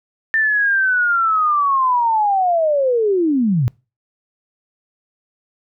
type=linear sweep; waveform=sine; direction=down; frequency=1795 to 110 Hz; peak=-13 dBFS; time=0.34-3.68 s; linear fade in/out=0 ms; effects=noise-tail reverb RT60 0.3 s tail -25 dB re dry